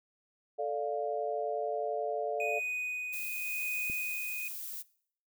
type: chord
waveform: sine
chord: D minor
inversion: second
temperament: equal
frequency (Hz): 440 / 587.3 / 698.5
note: A4 / D5 / F5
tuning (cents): 0 / 0 / 0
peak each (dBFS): -35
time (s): 0.58-2.6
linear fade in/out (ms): 20
type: tone with tremolo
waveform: triangle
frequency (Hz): 2489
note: D#7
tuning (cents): 0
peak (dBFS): -30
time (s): 2.4-4.48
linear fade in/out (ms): 2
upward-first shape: sine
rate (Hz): 0.89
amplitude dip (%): 40
type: noise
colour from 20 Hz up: violet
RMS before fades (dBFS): -41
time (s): 3.12-4.83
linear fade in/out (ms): 20
type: click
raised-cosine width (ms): 3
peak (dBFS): -31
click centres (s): 3.899
effects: noise-tail reverb RT60 0.6 s tail -21 dB re dry